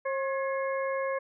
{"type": "harmonic tone with a mistuned harmonic", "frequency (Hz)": 538, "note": "C5", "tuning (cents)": 48, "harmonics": [1, 2, 3, 4], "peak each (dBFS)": [-29, -35, -39, -41], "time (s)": [0.05, 1.19], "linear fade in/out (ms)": 10, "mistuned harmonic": 3, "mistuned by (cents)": 70, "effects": []}